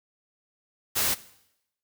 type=noise; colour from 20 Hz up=white; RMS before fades=-25 dBFS; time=0.95-1.15 s; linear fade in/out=20 ms; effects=noise-tail reverb RT60 0.8 s tail -18 dB re dry